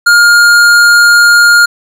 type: tone with hard clipping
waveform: sine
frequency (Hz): 1415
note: F6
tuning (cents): +22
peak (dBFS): -4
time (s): 0.06-1.66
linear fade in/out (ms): 10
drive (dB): 14
effects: none